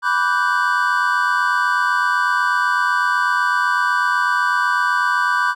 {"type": "chord", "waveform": "triangle", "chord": "G major seventh", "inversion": "first", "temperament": "equal with one note detuned", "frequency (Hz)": [987.8, 1161.2, 1480, 1568], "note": ["B5", "D6", "F#6", "G6"], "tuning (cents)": [0, -20, 0, 0], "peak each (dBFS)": -19, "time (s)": [0.02, 5.55], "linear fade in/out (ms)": 50, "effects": []}